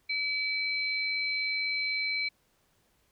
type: tone pair together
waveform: sine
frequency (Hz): 2300 / 4098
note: D7 / C8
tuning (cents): -37 / -37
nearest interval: minor seventh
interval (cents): 1000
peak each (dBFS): -29 / -34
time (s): 0.09-2.29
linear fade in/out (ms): 10
effects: pink hiss -70 dBFS RMS until 3.11 s